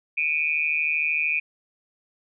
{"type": "tone with amplitude modulation", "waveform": "sine", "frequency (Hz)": 2434, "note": "D#7", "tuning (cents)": -39, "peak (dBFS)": -17, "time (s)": [0.17, 1.4], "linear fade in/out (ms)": 10, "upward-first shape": "sine", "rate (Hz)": 153, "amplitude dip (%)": 90, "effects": []}